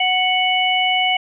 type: harmonic tone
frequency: 740 Hz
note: F#5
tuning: in tune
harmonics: 1 / 3 / 4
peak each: -19 / -19 / -19 dBFS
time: 0-1.17 s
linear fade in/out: 5 ms
effects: none